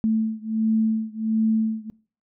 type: beating tone pair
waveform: sine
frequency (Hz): 220 / 221.4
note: A3 / A3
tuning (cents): 0 / +11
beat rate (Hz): 1.4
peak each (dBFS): -23 / -24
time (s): 0.04-1.9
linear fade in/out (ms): 0
effects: noise-tail reverb RT60 0.4 s tail -22 dB re dry